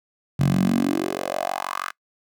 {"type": "tone with high-pass filter sweep", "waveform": "10% pulse", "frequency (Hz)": 46.25, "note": "F#1", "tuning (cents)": 0, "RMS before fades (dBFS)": -23, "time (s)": [0.39, 1.91], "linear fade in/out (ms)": 10, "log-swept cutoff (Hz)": [130, 1400], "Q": 4.5, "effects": ["noise-tail reverb RT60 0.1 s tail -24 dB re dry"]}